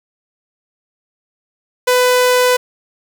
sawtooth tone, 499.3 Hz, B4, 19 cents sharp, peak -6 dBFS, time 1.87-2.57 s, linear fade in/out 10 ms, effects none

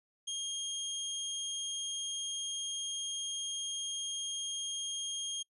25% pulse tone, 3235 Hz, G#7, 46 cents flat, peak -32 dBFS, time 0.27-5.43 s, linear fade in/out 10 ms, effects noise-tail reverb RT60 0.1 s tail -25 dB re dry + resampled to 32000 Hz

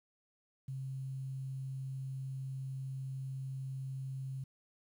sine tone with quantisation, 133.3 Hz, C3, 33 cents sharp, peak -38 dBFS, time 0.68-4.44 s, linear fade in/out 5 ms, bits 11, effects none

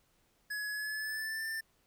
square tone with pitch glide, 1689 to 1784.3 Hz, G#6 to A6, +29 to +24 cents, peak -36 dBFS, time 0.5-1.61 s, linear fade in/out 10 ms, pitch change +95 cents, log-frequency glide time 0.71-1.47 s, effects pink hiss -72 dBFS RMS until 1.86 s

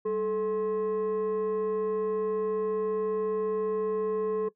sine tone with frequency modulation, 432.7 Hz, A4, 29 cents flat, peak -24 dBFS, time 0.05-4.49 s, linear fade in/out 10 ms, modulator 627 Hz, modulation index 0.42, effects noise-tail reverb RT60 0.1 s tail -19 dB re dry + tanh soft clip ceiling -23 dBFS

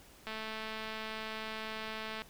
click train, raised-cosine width 0.3 ms, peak -25 dBFS, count 428, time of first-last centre 0.27-2.22 s, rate 219 Hz, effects pink hiss -58 dBFS RMS until 2.29 s

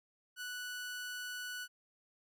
sawtooth tone, 1480 Hz, F#6, in tune, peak -37 dBFS, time 0.36-1.68 s, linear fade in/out 50 ms, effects none

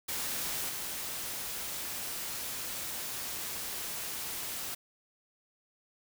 white noise with level steps, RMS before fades -35 / -38 dBFS, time 0.08-4.75 s, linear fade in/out 10 ms, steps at 0.69 s, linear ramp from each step 5 ms, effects none

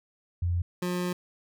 sine / 25% pulse tone pair in turn, 87.31 / 178.7 Hz, F2 / F3, 0 / +40 cents, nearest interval octave, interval 1240 cents, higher second, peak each -24 dBFS, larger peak neither, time 0.42-0.62 / 0.82-1.13 s, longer second, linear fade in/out 5 ms, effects none

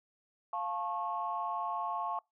sine chord, F augmented, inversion none, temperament just, 698.5 / 873.1 / 1091.3 Hz, F5 / A5 / C#6, 0 / -14 / -27 cents, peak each -38 / -37 / -36 dBFS, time 0.53-2.19 s, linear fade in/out 2 ms, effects noise-tail reverb RT60 0.2 s tail -25 dB re dry + tanh soft clip ceiling -23 dBFS

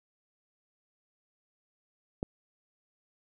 click, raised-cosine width 2 ms, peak -18 dBFS, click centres 2.229 s, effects none

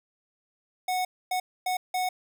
square tone bursts at uneven times, 736 Hz, F#5, 9 cents flat, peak -26 dBFS, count 4, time 0.88-1.05 / 1.31-1.4 / 1.66-1.77 / 1.94-2.09 s, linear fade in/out 5 ms, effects none

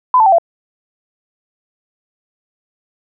sine tone with pitch steps, 1008 / 882.6 / 772.8 / 676.7 Hz, B5 / A5 / G5 / E5, +35 / +5 / -25 / +45 cents, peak -6 dBFS, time 0.14-0.384 s, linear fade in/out 2 ms, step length 61 ms, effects none

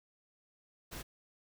pink noise, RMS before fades -44 dBFS, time 0.91-1.03 s, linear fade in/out 20 ms, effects none

